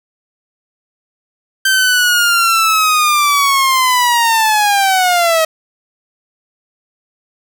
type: linear sweep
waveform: sawtooth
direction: down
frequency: 1560 to 633 Hz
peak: -6 dBFS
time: 1.65-5.45 s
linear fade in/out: 5 ms
effects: none